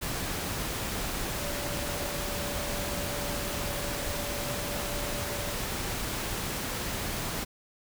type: tone in noise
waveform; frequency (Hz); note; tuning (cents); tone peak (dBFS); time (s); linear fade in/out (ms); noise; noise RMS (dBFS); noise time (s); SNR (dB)
sine; 578; D5; -28; -39; 1.4-5.55; 20; pink; -33; 0.01-7.45; -9
effects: none